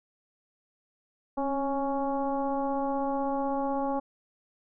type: tone with frequency modulation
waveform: sine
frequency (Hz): 552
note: C#5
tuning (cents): -7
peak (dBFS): -26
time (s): 1.37-4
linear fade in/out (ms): 10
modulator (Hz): 280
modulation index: 1.5
effects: none